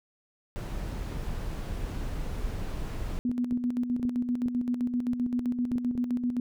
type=noise; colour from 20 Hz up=brown; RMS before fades=-33 dBFS; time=0.56-3.19 s; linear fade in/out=0 ms
type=tone with tremolo; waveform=sine; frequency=244.9 Hz; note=B3; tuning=14 cents flat; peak=-24 dBFS; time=3.25-6.4 s; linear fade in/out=2 ms; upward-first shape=square; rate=7.7 Hz; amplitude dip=55%
type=clicks; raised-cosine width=3 ms; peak=-27 dBFS; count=11; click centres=3.294 / 3.525 / 3.997 / 4.052 / 4.459 / 5.134 / 5.264 / 5.394 / 5.715 / 5.757 / 5.953 s
effects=none